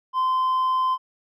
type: tone with hard clipping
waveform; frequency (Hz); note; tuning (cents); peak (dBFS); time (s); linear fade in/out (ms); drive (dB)
triangle; 1033; C6; -22; -18; 0.13-0.98; 50; 1
effects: none